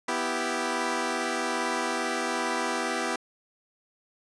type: chord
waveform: 10% pulse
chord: E minor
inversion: second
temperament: equal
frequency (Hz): 246.9 / 329.6 / 392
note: B3 / E4 / G4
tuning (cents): 0 / 0 / 0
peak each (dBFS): -23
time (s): 0.08-3.16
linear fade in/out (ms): 5
effects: resampled to 22050 Hz